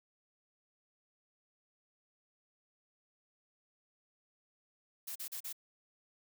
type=noise bursts; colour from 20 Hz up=blue; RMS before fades=-42 dBFS; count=4; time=5.07-5.529 s; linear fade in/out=10 ms; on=87 ms; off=37 ms; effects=none